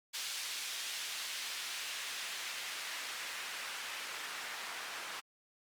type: noise with band-pass filter sweep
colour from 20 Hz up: white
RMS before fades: -42 dBFS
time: 0.13-5.21 s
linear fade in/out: 20 ms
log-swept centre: 3500 to 1400 Hz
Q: 0.82
effects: Opus 48 kbps